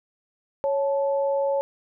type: tone pair together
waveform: sine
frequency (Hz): 554.4 / 872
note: C#5 / A5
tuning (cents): 0 / -16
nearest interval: minor sixth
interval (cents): 784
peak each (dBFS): -21 / -30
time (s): 0.64-1.61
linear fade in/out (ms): 0
effects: none